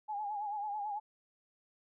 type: tone with vibrato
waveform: sine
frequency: 830.6 Hz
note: G#5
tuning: in tune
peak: -35 dBFS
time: 0.08-1 s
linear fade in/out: 20 ms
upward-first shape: sine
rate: 9.1 Hz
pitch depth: 63 cents each way
effects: none